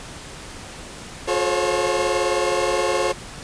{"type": "tone cluster", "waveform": "30% pulse", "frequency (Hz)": [357.5, 430.3, 530, 549], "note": ["F4", "A4", "C5", "C#5"], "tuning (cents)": [41, -39, 22, -17], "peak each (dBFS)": -22, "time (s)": [1.27, 3.13], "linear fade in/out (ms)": 20, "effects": ["pink hiss -37 dBFS RMS until 3.43 s", "resampled to 22050 Hz"]}